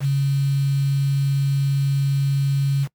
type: tone with quantisation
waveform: sine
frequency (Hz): 138.59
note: C#3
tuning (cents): 0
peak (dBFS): -16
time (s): 0-2.88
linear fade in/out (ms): 50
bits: 6
effects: noise-tail reverb RT60 0.1 s tail -23 dB re dry + MP3 96 kbps